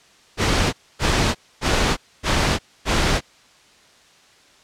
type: noise bursts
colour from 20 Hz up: pink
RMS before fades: -18 dBFS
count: 5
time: 0.37-3.21 s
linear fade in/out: 50 ms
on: 360 ms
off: 260 ms
effects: white hiss -52 dBFS RMS until 4.63 s + low-pass 6000 Hz 12 dB/octave